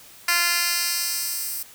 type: tone with high-pass filter sweep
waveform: 10% pulse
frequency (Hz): 346.4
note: F4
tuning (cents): -14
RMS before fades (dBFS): -24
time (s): 0.28-1.63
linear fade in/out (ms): 5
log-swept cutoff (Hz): 1900 to 11000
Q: 0.74
effects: white hiss -47 dBFS RMS until 1.74 s